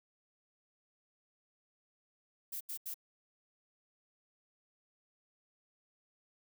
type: noise bursts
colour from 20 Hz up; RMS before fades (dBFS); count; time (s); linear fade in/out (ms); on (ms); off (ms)
violet; -41; 3; 2.52-2.943; 10; 87; 81
effects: none